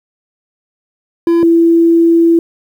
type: tone pair in turn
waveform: triangle / sine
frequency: 337.5 / 334.2 Hz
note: E4 / E4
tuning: +41 / +24 cents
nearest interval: unison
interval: 17 cents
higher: first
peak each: -5 dBFS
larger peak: neither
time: 1.27-1.43 / 1.43-2.39 s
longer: second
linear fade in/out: 2 ms
effects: 7-bit